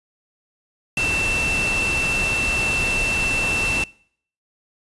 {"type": "tone in noise", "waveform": "sine", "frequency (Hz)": 2679, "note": "E7", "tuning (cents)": 27, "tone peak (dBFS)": -19, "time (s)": [0.97, 3.84], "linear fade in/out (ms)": 2, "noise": "pink", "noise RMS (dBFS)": -26, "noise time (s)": [0.97, 3.84], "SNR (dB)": 4, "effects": ["noise-tail reverb RT60 0.6 s tail -24 dB re dry", "resampled to 24000 Hz"]}